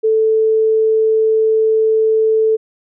sine tone, 440 Hz, A4, in tune, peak -10 dBFS, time 0.03-2.57 s, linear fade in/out 20 ms, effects none

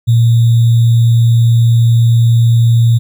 sine tone with sample-and-hold, 116.2 Hz, A#2, 5 cents flat, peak -5 dBFS, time 0.07-2.99 s, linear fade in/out 20 ms, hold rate 3675 Hz, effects none

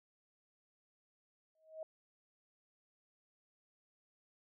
sine tone with exponential growth, 634 Hz, D#5, 32 cents sharp, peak -39 dBFS, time 1.55-1.83 s, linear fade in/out 2 ms, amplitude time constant 59 ms, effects none

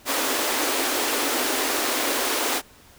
pink high-pass noise, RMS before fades -24 dBFS, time 0.05-2.62 s, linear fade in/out 50 ms, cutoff 250 Hz, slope 96 dB/octave, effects pink hiss -51 dBFS RMS until 2.98 s

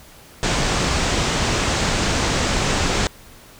pink low-pass noise, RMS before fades -20 dBFS, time 0.43-3.07 s, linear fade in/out 0 ms, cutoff 8000 Hz, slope 48 dB/octave, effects pink hiss -45 dBFS RMS until 3.59 s

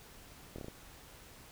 slowing click train, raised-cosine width 2 ms, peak -30 dBFS, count 5, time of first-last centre 0.56-0.683 s, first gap 24 ms, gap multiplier 1.17, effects pink hiss -55 dBFS RMS until 1.51 s

